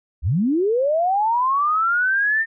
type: linear sweep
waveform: sine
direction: up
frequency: 56.3 to 1826 Hz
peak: -16 dBFS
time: 0.22-2.46 s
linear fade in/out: 50 ms
effects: none